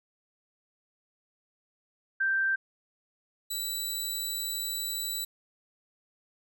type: tone pair in turn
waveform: sine / 15% pulse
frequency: 1568 / 3951 Hz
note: G6 / B7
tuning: 0 / 0 cents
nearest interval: octave + major third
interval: 1600 cents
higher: second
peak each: -24 / -24 dBFS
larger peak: neither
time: 2.2-2.56 / 3.5-5.25 s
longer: second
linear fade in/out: 10 ms
effects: none

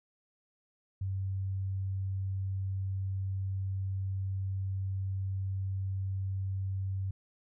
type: tone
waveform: sine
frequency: 96.1 Hz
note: G2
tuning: 34 cents flat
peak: -31 dBFS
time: 1.01-7.11 s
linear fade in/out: 5 ms
effects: none

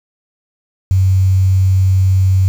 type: tone with quantisation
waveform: sine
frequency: 94.5 Hz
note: F#2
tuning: 37 cents sharp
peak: -8 dBFS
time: 0.91-2.48 s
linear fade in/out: 0 ms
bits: 6
effects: none

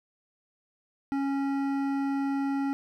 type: tone with hard clipping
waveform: triangle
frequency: 275.9 Hz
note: C#4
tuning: 8 cents flat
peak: -28 dBFS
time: 1.12-2.73 s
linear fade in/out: 0 ms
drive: 16 dB
effects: none

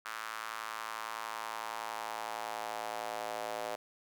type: tone with high-pass filter sweep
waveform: square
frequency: 55.4 Hz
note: A1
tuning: 13 cents sharp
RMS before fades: -40 dBFS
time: 0.05-3.76 s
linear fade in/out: 10 ms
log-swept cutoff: 1300 to 610 Hz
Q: 2.6
effects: none

